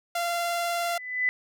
sawtooth tone with vibrato, 689 Hz, F5, 24 cents flat, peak -22 dBFS, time 0.15-0.98 s, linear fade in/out 5 ms, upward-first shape square, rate 20 Hz, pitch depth 12 cents each way
sine tone with exponential growth, 2000 Hz, B6, 21 cents sharp, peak -19 dBFS, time 0.69-1.29 s, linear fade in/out 0 ms, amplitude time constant 130 ms
effects none

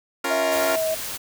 10% pulse chord, Bb minor, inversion first, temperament equal, 277.2 / 349.2 / 466.2 Hz, Db4 / F4 / Bb4, 0 / 0 / 0 cents, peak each -19 dBFS, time 0.24-0.76 s, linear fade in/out 5 ms
sine tone with vibrato, 643 Hz, E5, 43 cents flat, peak -21 dBFS, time 0.3-0.95 s, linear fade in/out 10 ms, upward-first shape sine, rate 3 Hz, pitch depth 19 cents each way
white noise, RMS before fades -31 dBFS, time 0.51-1.18 s, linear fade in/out 20 ms
effects none

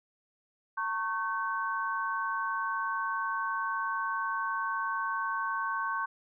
sine tone cluster, 912 / 1102 / 1533 Hz, A#5 / C#6 / G6, -38 / -11 / -39 cents, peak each -37 / -32 / -34 dBFS, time 0.77-6.06 s, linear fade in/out 10 ms, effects none

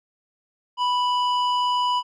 square tone with low-pass filter, 987.8 Hz, B5, in tune, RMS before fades -22 dBFS, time 0.77-2.03 s, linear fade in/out 50 ms, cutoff 3500 Hz, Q 1.1, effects none

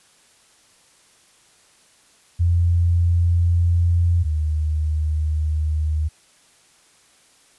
sine tone pair in turn, 86.1 / 77.08 Hz, F2 / D#2, -24 / -16 cents, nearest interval major second, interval 192 cents, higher first, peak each -14 / -18 dBFS, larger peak first, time 2.39-4.24 / 4.24-6.09 s, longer neither, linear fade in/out 20 ms, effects white hiss -55 dBFS RMS until 7.58 s + resampled to 24000 Hz

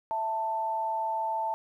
sine tone pair together, 660 / 886.4 Hz, E5 / A5, +2 / +13 cents, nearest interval perfect fourth, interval 511 cents, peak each -35 / -28 dBFS, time 0.11-1.54 s, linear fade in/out 0 ms, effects 11-bit

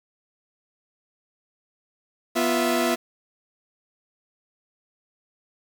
sawtooth tone cluster, 245.1 / 348.8 / 659 Hz, B3 / F4 / E5, -13 / -2 / -1 cents, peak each -21 dBFS, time 2.35-2.96 s, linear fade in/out 20 ms, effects 7-bit

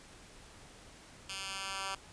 10% pulse tone with high-pass filter sweep, 193.5 Hz, G3, 22 cents flat, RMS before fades -40 dBFS, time 1.29-1.95 s, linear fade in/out 5 ms, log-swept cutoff 2600 to 1200 Hz, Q 0.98, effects pink hiss -55 dBFS RMS until 2.12 s + resampled to 22050 Hz

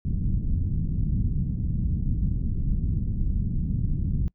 pink low-pass noise, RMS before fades -25 dBFS, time 0.05-4.28 s, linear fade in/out 0 ms, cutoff 200 Hz, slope 24 dB/octave, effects noise-tail reverb RT60 0.1 s tail -25 dB re dry

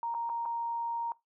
sine tone with dropouts, 932.3 Hz, A#5, in tune, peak -31 dBFS, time 0.03-1.12 s, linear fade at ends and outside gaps 1 ms, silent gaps 0.142-0.148 / 0.293-0.298 / 0.454-0.459 s, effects noise-tail reverb RT60 0.2 s tail -21 dB re dry

